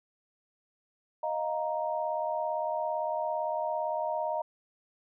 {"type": "chord", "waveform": "sine", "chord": "Eb suspended second", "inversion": "none", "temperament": "just", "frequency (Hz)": [622.3, 700, 933.4], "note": ["Eb5", "F5", "Bb5"], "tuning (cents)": [0, 4, 2], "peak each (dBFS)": [-32, -35, -33], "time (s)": [1.23, 4.42], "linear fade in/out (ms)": 5, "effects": []}